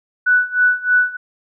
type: tone with tremolo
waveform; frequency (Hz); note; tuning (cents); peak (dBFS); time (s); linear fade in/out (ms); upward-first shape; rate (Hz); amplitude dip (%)
sine; 1484; F#6; +5; -9; 0.26-1.17; 10; sine; 3.2; 90
effects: none